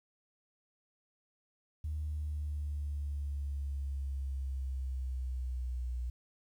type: linear sweep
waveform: sine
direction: down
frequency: 76.5 to 60.8 Hz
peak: -33 dBFS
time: 1.84-6.1 s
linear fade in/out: 5 ms
effects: tanh soft clip ceiling -29 dBFS + 11-bit